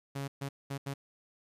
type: tone bursts at uneven times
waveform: sawtooth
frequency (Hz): 138.59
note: C#3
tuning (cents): 0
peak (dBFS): -31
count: 4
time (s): 0.15-0.28 / 0.41-0.49 / 0.7-0.78 / 0.86-0.94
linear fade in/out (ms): 10
effects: resampled to 32000 Hz + 12-bit